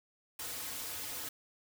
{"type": "noise with comb filter", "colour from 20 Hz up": "white", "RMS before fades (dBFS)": -41, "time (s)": [0.39, 1.29], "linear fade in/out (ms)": 5, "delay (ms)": 5.1, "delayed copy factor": -1, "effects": []}